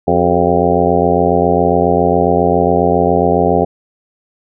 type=harmonic tone with a mistuned harmonic; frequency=87.31 Hz; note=F2; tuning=in tune; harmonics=1 / 2 / 3 / 4 / 5 / 6 / 7 / 8 / 9; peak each=-22 / -18 / -19 / -18 / -16 / -18 / -20 / -17 / -18 dBFS; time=0.07-3.65 s; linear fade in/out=10 ms; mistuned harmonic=4; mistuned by=+86 cents; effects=none